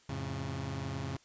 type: chord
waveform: sawtooth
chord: F augmented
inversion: none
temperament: just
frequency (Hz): 87.31 / 109.13 / 136.42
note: F2 / A2 / C#3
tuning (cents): 0 / -14 / -27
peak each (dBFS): -37 / -38 / -34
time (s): 0.09-1.17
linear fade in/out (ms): 5
effects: white hiss -64 dBFS RMS until 1.24 s + resampled to 16000 Hz